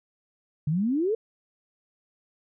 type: exponential sweep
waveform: sine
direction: up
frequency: 141.7 to 466.2 Hz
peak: -22 dBFS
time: 0.67-1.15 s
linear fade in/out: 5 ms
effects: none